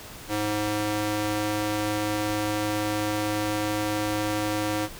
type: tone with high-pass filter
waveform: square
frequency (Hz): 105.3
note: G#2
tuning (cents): +24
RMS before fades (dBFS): -27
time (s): 0.28-4.89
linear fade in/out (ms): 50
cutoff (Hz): 270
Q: 0.89
effects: pink hiss -42 dBFS RMS until 4.99 s